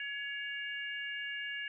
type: harmonic tone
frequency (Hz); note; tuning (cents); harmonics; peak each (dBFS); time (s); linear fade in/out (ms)
562; C#5; +24; 3 / 4 / 5; -39 / -44 / -42; 0-1.68; 2
effects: none